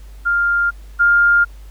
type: tone pair in turn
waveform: sine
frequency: 1400 / 1405 Hz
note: F6 / F6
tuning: +4 / +10 cents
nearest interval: unison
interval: 6 cents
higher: second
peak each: -13 / -9 dBFS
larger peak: second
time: 0.25-0.71 / 0.99-1.45 s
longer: neither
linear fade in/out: 20 ms
effects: added 50 Hz sine -34 dBFS peak until 1.7 s + pink hiss -51 dBFS RMS until 1.7 s